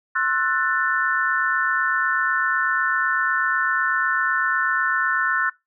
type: chord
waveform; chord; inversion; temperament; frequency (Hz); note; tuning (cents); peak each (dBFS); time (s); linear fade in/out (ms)
sine; F# half-diminished seventh; second; just; 1065.6 / 1332 / 1480 / 1776; C6 / E6 / F#6 / A6; +31 / +18 / 0 / +16; -27 / -25 / -22 / -24; 0.15-5.5; 10
effects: noise-tail reverb RT60 0.2 s tail -22 dB re dry